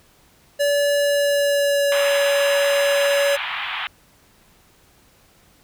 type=tone with pitch glide; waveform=square; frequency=574 to 564.8 Hz; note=D5 to C#5; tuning=-40 to +32 cents; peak=-17 dBFS; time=0.59-3.37 s; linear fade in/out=20 ms; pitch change=-28 cents; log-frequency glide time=0.98-2.16 s
type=band-pass noise; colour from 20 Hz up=white; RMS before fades=-27 dBFS; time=1.92-3.87 s; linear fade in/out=0 ms; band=770 to 3300 Hz; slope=48 dB/octave
effects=pink hiss -55 dBFS RMS until 5.63 s